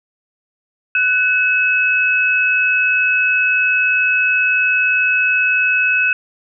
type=tone pair together; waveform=sine; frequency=1495 / 2577 Hz; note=F#6 / E7; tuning=+17 / -40 cents; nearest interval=major sixth; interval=943 cents; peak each=-16 / -14 dBFS; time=0.95-6.13 s; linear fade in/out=2 ms; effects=none